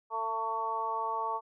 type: harmonic tone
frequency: 224.1 Hz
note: A3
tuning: 32 cents sharp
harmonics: 2 / 3 / 4 / 5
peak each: -41 / -41 / -33 / -34 dBFS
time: 0.1-1.41 s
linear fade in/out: 50 ms
effects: none